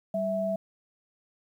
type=tone pair together; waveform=sine; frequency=195 / 656.3 Hz; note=G3 / E5; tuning=-9 / -8 cents; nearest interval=octave + major sixth; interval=2101 cents; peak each=-32 / -27 dBFS; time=0.14-0.56 s; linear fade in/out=5 ms; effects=10-bit